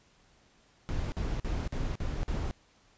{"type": "noise bursts", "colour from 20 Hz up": "brown", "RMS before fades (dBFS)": -32, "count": 6, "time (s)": [0.89, 2.51], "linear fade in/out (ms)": 0, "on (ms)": 230, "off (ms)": 48, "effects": ["pink hiss -64 dBFS RMS until 2.97 s", "resampled to 16000 Hz"]}